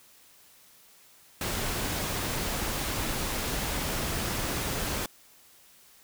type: noise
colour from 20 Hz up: pink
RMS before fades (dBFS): -31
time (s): 1.41-5.06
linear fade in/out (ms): 2
effects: white hiss -57 dBFS RMS until 6.03 s